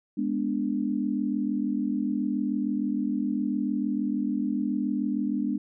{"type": "chord", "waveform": "sine", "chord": "G# diminished", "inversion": "none", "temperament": "equal", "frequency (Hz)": [207.7, 246.9, 293.7], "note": ["G#3", "B3", "D4"], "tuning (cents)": [0, 0, 0], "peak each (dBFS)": -29, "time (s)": [0.17, 5.58], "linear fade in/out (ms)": 10, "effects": []}